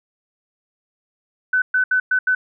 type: tone bursts at uneven times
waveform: sine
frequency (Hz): 1508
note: F#6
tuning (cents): +32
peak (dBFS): -14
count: 5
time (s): 1.53-1.62 / 1.74-1.84 / 1.91-2 / 2.11-2.19 / 2.27-2.35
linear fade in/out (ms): 5
effects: none